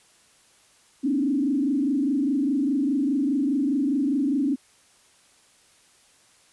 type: tone with frequency modulation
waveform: sine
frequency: 277.2 Hz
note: C#4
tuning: in tune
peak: -20 dBFS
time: 1.03-4.56 s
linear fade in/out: 20 ms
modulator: 24.9 Hz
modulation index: 1.2
effects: white hiss -58 dBFS RMS until 6.52 s + resampled to 24000 Hz